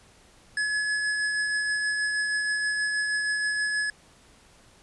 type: tone with tremolo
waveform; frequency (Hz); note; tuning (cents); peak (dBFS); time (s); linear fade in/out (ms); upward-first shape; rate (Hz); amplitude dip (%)
square; 1699; G#6; +39; -24; 0.57-3.9; 2; triangle; 6.3; 30
effects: pink hiss -56 dBFS RMS until 4.82 s + resampled to 24000 Hz